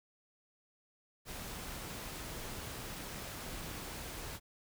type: noise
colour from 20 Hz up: pink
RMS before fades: -44 dBFS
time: 1.25-4.4 s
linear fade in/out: 50 ms
effects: none